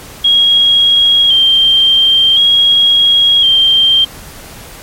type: tone with vibrato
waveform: sine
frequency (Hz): 3227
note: G7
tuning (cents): +50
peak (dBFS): -5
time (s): 0.24-4.05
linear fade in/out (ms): 10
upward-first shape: square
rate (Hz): 0.47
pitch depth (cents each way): 33
effects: pink hiss -32 dBFS RMS until 4.82 s + MP3 64 kbps